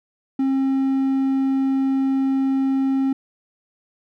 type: tone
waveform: triangle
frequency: 268.4 Hz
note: C4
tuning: 44 cents sharp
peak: -15 dBFS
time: 0.39-3.13 s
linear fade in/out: 5 ms
effects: none